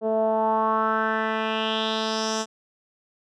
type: tone with low-pass filter sweep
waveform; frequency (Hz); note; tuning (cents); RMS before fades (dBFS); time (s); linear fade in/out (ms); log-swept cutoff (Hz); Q
10% pulse; 220; A3; 0; -24; 0.01-2.46; 50; 540 to 6800; 3.8
effects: none